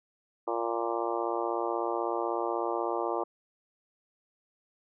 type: harmonic tone with a mistuned harmonic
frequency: 116.2 Hz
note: A#2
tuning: 5 cents flat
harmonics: 3 / 4 / 5 / 6 / 7 / 8 / 9 / 10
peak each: -34 / -35 / -36 / -37 / -37 / -38 / -39 / -39 dBFS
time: 0.47-3.24 s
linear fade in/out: 10 ms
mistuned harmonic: 10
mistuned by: +17 cents
effects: none